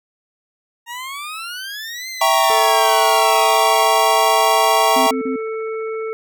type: exponential two-way sweep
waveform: 20% pulse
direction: up then down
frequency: 927 to 2093 to 1066 Hz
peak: -22 dBFS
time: 0.86-3.87 s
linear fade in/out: 50 ms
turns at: 2.09 s
type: chord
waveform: square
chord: E diminished seventh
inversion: none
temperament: equal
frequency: 659.3 / 784 / 932.3 / 1108.7 Hz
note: E5 / G5 / Bb5 / Db6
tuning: 0 / 0 / 0 / 0 cents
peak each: -19 dBFS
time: 2.21-5.11 s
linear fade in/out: 5 ms
type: harmonic tone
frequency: 442.6 Hz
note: A4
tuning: 10 cents sharp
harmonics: 1 / 3 / 5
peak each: -22 / -32 / -36 dBFS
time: 2.5-6.13 s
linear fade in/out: 0 ms
type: tone bursts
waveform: sine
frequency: 261.6 Hz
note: C4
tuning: in tune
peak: -20 dBFS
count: 3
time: 4.96-5.362 s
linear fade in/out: 5 ms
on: 110 ms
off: 36 ms
effects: none